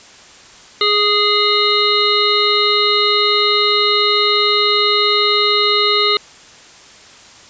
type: harmonic tone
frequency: 415.3 Hz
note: G#4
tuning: in tune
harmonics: 1 / 3 / 5 / 7 / 9 / 10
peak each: -18 / -18 / -21 / -22 / -17 / -18 dBFS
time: 0.81-6.17 s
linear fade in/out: 2 ms
effects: white hiss -41 dBFS RMS until 7.49 s + resampled to 16000 Hz